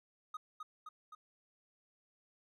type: tone with echo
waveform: triangle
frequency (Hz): 1249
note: D#6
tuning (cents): +6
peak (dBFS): -38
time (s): 0.34-0.37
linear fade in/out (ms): 5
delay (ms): 260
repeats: 3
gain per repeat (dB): -3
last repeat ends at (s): 1.15
effects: none